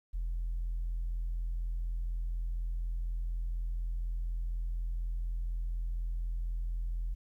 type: tone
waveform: sine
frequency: 42.06 Hz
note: E1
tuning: 36 cents sharp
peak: -30 dBFS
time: 0.13-7.15 s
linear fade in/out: 20 ms
effects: tanh soft clip ceiling -29 dBFS + 12-bit